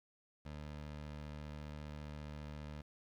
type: tone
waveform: 20% pulse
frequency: 74.8 Hz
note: D2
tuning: 32 cents sharp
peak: -40 dBFS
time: 0.45-2.82 s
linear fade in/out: 10 ms
effects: low-pass 5000 Hz 12 dB/octave + 11-bit